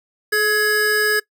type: tone pair together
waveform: square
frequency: 425.7 / 1673.5 Hz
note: G#4 / G#6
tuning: +43 / +13 cents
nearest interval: 2 octaves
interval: 2370 cents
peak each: -21 / -17 dBFS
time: 0.32-1.2 s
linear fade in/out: 10 ms
effects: noise-tail reverb RT60 0.1 s tail -21 dB re dry